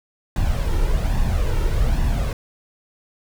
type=noise with flanger; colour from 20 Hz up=brown; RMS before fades=-19 dBFS; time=0.36-2.33 s; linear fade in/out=2 ms; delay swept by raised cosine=1.1 to 2.2 ms; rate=1.2 Hz; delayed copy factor=+0.55; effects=none